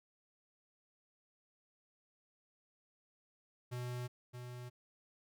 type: tone with echo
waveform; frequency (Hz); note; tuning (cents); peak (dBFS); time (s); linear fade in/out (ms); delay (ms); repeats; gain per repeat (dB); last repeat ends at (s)
square; 123.47; B2; 0; -40; 3.71-4.08; 20; 620; 1; -6; 4.7
effects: none